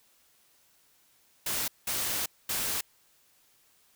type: noise bursts at uneven times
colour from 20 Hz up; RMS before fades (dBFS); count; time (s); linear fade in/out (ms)
white; -31; 3; 1.46-1.68 / 1.87-2.26 / 2.49-2.81; 5
effects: white hiss -65 dBFS RMS until 3.95 s